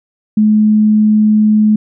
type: tone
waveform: sine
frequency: 213.6 Hz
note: G#3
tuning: 49 cents sharp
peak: -6 dBFS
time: 0.37-1.76 s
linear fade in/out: 5 ms
effects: none